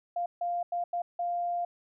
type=tone bursts at uneven times; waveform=sine; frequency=698.5 Hz; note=F5; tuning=in tune; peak=-28 dBFS; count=5; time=0.16-0.26 / 0.41-0.63 / 0.72-0.84 / 0.93-1.02 / 1.19-1.65 s; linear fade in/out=5 ms; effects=none